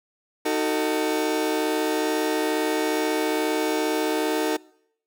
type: chord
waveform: 30% pulse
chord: D# diminished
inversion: none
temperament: just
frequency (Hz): 311.1 / 373.4 / 448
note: D#4 / F#4 / A4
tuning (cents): 0 / +16 / +31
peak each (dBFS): -23 / -26 / -23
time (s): 0.45-4.57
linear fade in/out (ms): 10
effects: noise-tail reverb RT60 0.7 s tail -24 dB re dry